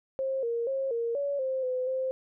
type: tone with pitch steps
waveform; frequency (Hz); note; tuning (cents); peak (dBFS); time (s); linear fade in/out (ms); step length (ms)
sine; 533 / 467.3 / 538 / 465.6 / 566 / 525 / 508 / 522; C5 / A#4 / C5 / A#4 / C#5 / C5 / B4 / C5; +32 / +4 / +48 / -2 / +36 / +6 / +49 / -4; -27; 0.19-2.11; 0; 240
effects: none